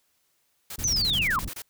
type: noise bursts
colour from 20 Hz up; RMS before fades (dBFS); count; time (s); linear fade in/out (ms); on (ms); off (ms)
white; -37; 11; 0.7-1.621; 5; 61; 25
type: low-pass noise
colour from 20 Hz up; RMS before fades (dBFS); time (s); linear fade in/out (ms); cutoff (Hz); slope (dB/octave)
pink; -34; 0.78-1.49; 5; 210; 12
type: linear sweep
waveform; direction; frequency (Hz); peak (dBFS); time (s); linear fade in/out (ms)
sine; down; 6272 to 980; -22; 0.84-1.39; 0
effects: white hiss -70 dBFS RMS until 1.69 s